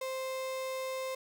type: tone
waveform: 35% pulse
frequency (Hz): 523.3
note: C5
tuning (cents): 0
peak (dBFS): -33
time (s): 0.01-1.15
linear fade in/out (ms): 5
effects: none